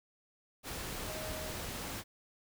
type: tone in noise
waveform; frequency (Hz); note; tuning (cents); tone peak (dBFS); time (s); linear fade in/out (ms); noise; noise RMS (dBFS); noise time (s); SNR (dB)
sine; 625; D#5; +8; -44; 1.05-1.55; 50; pink; -41; 0.63-2.04; -6
effects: none